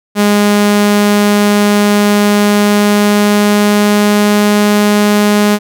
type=tone with pitch glide; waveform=sawtooth; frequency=206.1 to 207.5 Hz; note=G#3 to G#3; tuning=-13 to -1 cents; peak=-3 dBFS; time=0.15-5.59 s; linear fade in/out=50 ms; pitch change=+12 cents; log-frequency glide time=2.25-4.52 s; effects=none